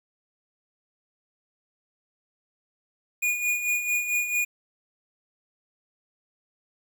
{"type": "tone with tremolo", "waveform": "square", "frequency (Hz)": 2445, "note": "D#7", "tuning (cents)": -31, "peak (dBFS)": -22, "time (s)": [3.22, 4.45], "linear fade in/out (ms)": 10, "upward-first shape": "sine", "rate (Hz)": 4.5, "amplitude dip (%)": 60, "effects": ["9-bit"]}